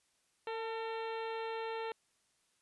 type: harmonic tone with a mistuned harmonic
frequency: 452.2 Hz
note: A4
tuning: 47 cents sharp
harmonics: 1 / 2 / 3 / 4 / 5 / 6 / 7 / 8 / 9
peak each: -39 / -42 / -49 / -50 / -53 / -52 / -56 / -58 / -58 dBFS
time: 0.47-1.92 s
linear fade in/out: 2 ms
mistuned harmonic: 2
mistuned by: -30 cents
effects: white hiss -75 dBFS RMS until 2.61 s + resampled to 24000 Hz